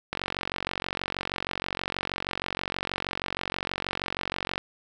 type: click train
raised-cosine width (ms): 0.3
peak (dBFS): -12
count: 207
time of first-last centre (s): 0.13-4.579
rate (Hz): 46.3
effects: none